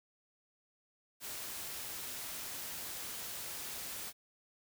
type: noise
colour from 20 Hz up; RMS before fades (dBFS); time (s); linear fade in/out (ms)
white; -43; 1.2-4.13; 50
effects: none